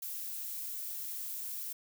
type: noise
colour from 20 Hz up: violet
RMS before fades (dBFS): -40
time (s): 0.02-1.73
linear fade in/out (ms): 5
effects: none